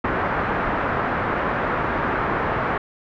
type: low-pass noise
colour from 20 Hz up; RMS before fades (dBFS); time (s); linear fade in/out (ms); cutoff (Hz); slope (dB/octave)
white; -23; 0.04-2.78; 5; 1600; 24
effects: none